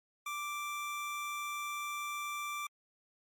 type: tone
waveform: 25% pulse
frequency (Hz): 1174.7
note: D6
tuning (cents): 0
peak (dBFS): -33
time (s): 0.26-2.67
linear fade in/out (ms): 5
effects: MP3 64 kbps